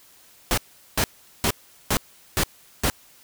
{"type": "noise bursts", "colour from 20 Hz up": "pink", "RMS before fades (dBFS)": -21, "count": 6, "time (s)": [0.51, 2.9], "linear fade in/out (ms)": 0, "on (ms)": 65, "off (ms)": 400, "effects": ["white hiss -53 dBFS RMS until 3.23 s"]}